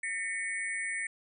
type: tone cluster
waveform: sine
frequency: 1812 / 2001 / 2223 / 8100 Hz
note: A#6 / B6 / C#7 / B8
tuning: -50 / +22 / +4 / +43 cents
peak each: -37 / -40 / -36 / -39 dBFS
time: 0.03-1.07 s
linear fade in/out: 5 ms
effects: none